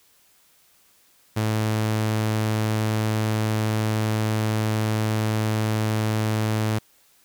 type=tone; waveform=sawtooth; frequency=108.7 Hz; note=A2; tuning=21 cents flat; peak=-17 dBFS; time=1.36-6.79 s; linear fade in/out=10 ms; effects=white hiss -59 dBFS RMS until 7.24 s